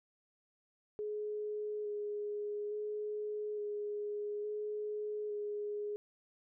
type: tone with vibrato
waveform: sine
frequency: 418.4 Hz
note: G#4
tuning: 13 cents sharp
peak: -36 dBFS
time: 0.99-5.96 s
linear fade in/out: 0 ms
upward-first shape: square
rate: 0.58 Hz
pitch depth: 12 cents each way
effects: none